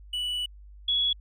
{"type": "tone pair in turn", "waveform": ["triangle", "sine"], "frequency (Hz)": [2956, 3367], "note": ["F#7", "G#7"], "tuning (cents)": [-2, 23], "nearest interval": "major second", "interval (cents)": 225, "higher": "second", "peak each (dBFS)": [-26, -22], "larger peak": "second", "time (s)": [[0.13, 0.46], [0.88, 1.13]], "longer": "first", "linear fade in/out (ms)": 5, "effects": ["added 50 Hz sine -45 dBFS peak until 1.2 s"]}